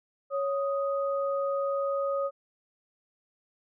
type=tone pair together; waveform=sine; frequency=555 / 1245.9 Hz; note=C#5 / D#6; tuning=+2 / +2 cents; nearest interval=octave + major second; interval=1400 cents; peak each=-27 / -33 dBFS; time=0.3-2.31 s; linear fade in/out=50 ms; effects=none